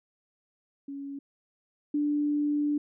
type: tone pair in turn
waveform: sine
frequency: 279.2 / 293.8 Hz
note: C#4 / D4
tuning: +13 / +1 cents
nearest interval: minor second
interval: 88 cents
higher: second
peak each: -35 / -24 dBFS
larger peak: second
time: 0.88-1.19 / 1.94-2.78 s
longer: second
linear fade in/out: 5 ms
effects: none